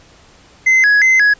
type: tone with vibrato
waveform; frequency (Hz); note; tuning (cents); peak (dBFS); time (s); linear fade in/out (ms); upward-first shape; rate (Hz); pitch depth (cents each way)
triangle; 1856; A#6; -8; -6; 0.66-1.34; 10; square; 2.8; 180
effects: pink hiss -46 dBFS RMS until 1.39 s + resampled to 16000 Hz